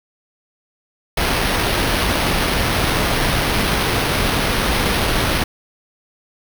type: noise with sample-and-hold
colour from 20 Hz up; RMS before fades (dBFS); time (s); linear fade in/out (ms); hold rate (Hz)
pink; -18; 1.17-5.44; 5; 7350
effects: none